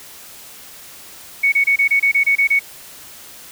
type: tone bursts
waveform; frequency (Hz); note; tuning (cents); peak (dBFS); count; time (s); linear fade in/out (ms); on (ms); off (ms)
sine; 2223; C#7; +4; -11; 10; 1.43-2.594; 10; 93; 26
effects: white hiss -39 dBFS RMS until 3.51 s